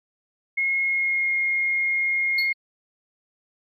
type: tone with pitch glide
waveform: sine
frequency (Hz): 2160 to 2141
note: C#7 to C7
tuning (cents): -45 to +39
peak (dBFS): -20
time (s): 0.57-2.53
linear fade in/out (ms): 10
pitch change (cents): -16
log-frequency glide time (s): 0.83-1.32
type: tone with exponential decay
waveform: triangle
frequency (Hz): 4358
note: C#8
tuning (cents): -30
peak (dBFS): -20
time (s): 2.38-2.54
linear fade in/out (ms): 5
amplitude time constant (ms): 34
effects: none